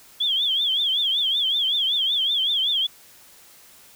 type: tone with vibrato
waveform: sine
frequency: 3322 Hz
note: G#7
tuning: in tune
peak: -19 dBFS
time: 0.2-2.87 s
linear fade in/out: 10 ms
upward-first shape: triangle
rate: 5.3 Hz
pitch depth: 160 cents each way
effects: white hiss -50 dBFS RMS until 3.95 s